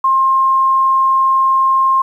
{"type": "tone", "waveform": "sine", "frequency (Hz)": 1063, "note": "C6", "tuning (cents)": 27, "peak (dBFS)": -9, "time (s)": [0.04, 2.02], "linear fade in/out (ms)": 5, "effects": ["8-bit"]}